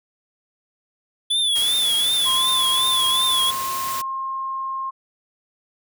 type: tone with vibrato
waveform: square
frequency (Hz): 3441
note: A7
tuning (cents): -39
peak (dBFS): -18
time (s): 1.3-3.51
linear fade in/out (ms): 10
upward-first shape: triangle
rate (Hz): 2.7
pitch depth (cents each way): 99
type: noise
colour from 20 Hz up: white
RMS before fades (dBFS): -30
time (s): 1.55-4.02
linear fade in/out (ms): 10
type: tone with pitch glide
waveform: sine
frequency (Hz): 1046.5 to 1066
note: C6 to C6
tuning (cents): 0 to +32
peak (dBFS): -24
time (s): 2.25-4.91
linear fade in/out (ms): 20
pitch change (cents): +32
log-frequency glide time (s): 3.31-3.61
effects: none